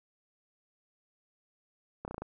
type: slowing click train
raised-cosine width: 1 ms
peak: -24 dBFS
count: 6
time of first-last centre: 2.05-2.22 s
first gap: 29 ms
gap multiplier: 1.08
effects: none